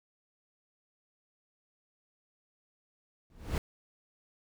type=noise with exponential growth; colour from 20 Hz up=brown; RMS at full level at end=-25 dBFS; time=3.3-3.58 s; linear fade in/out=1 ms; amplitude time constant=60 ms; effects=none